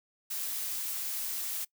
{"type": "noise", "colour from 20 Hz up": "blue", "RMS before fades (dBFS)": -35, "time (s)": [0.3, 1.65], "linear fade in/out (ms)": 10, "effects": ["noise-tail reverb RT60 0.1 s tail -22 dB re dry"]}